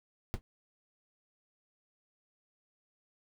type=noise with exponential decay; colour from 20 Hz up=brown; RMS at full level=-28 dBFS; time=0.34-0.41 s; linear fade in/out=0 ms; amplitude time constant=15 ms; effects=none